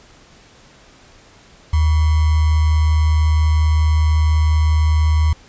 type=tone with sample-and-hold; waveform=sine; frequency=77.78 Hz; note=D#2; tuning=in tune; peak=-11 dBFS; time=1.73-5.33 s; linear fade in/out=5 ms; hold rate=1050 Hz; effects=pink hiss -47 dBFS RMS until 5.48 s + resampled to 16000 Hz